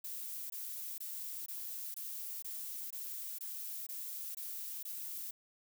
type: noise bursts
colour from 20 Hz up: violet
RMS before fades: -43 dBFS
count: 11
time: 0.04-5.31 s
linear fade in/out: 5 ms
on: 460 ms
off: 21 ms
effects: none